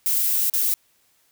violet noise with dropouts, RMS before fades -21 dBFS, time 0.06-0.74 s, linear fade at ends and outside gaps 0 ms, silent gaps 0.498-0.537 s, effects white hiss -63 dBFS RMS until 1.31 s

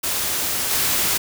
white noise with level steps, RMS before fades -23 / -20 dBFS, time 0.03-1.18 s, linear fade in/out 10 ms, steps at 0.71 s, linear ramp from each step 2 ms, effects none

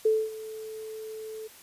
sine tone with ADSR envelope, 437.2 Hz, A4, 11 cents flat, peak -18 dBFS, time 0.05-1.48 s, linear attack 7 ms, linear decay 240 ms, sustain -18 dB, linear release 16 ms, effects white hiss -51 dBFS RMS until 1.62 s + resampled to 32000 Hz

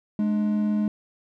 triangle tone pair together, 210.3 / 297.6 Hz, G#3 / D4, +22 / +23 cents, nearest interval tritone, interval 601 cents, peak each -19 / -30 dBFS, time 0.19-0.88 s, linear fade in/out 2 ms, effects none

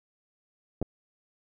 clicks, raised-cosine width 2 ms, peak -18 dBFS, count 2, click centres 0.816 / 0.826 s, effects none

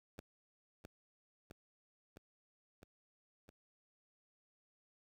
10% pulse tone with echo, 100.6 Hz, G2, 45 cents sharp, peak -37 dBFS, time 0.18-0.2 s, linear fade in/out 5 ms, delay 660 ms, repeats 5, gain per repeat -2 dB, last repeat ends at 3.5 s, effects none

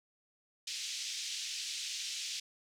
white band-pass noise, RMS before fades -40 dBFS, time 0.67-2.4 s, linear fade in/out 5 ms, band 2600 to 6400 Hz, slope 24 dB/octave, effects none

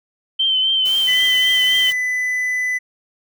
sine tone with vibrato, 3096 Hz, G7, 22 cents flat, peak -14 dBFS, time 0.39-1.91 s, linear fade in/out 10 ms, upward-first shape triangle, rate 3.8 Hz, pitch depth 40 cents each way
white noise, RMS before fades -33 dBFS, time 0.85-1.93 s, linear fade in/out 10 ms
triangle tone, 2000 Hz, B6, 21 cents sharp, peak -16 dBFS, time 1.07-2.79 s, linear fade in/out 20 ms
effects none

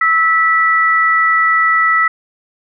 sine tone pair together, 1307 / 1958.3 Hz, E6 / B6, -15 / -15 cents, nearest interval perfect fifth, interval 700 cents, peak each -12 dBFS, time 0.01-2.08 s, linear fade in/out 5 ms, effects none

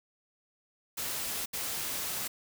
white noise bursts at uneven times, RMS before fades -35 dBFS, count 2, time 0.97-1.46 / 1.53-2.28 s, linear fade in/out 10 ms, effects none

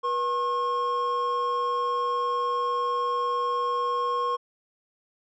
triangle tone pair together, 485 / 1079.1 Hz, B4 / C#6, -31 / -47 cents, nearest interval octave + major second, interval 1384 cents, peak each -28 / -23 dBFS, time 0.03-4.37 s, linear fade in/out 20 ms, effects resampled to 16000 Hz

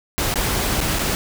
pink noise with dropouts, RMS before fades -21 dBFS, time 0.18-1.15 s, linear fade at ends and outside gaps 0 ms, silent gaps 0.34-0.357 / 0.805-0.812 / 0.987-0.992 s, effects none

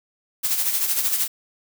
blue noise with tremolo, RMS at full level -20 dBFS, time 0.43-1.28 s, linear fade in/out 20 ms, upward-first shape sine, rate 13 Hz, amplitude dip 55%, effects none

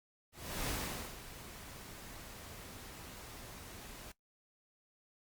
pink noise with ADSR envelope, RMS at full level -37 dBFS, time 0.32-4.12 s, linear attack 360 ms, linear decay 470 ms, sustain -13 dB, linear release 6 ms, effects noise-tail reverb RT60 0.1 s tail -18 dB re dry + Opus 48 kbps

